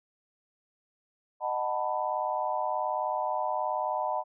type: chord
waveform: sine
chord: B dominant seventh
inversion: first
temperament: just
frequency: 617.4 / 740.8 / 889 / 987.8 Hz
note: D#5 / F#5 / A5 / B5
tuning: -14 / +2 / +18 / 0 cents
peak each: -33 dBFS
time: 1.4-4.24 s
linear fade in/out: 50 ms
effects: none